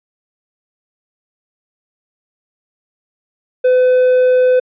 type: tone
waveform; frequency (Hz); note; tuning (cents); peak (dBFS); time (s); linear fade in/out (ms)
triangle; 506; B4; +42; -6; 3.64-4.6; 10
effects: resampled to 8000 Hz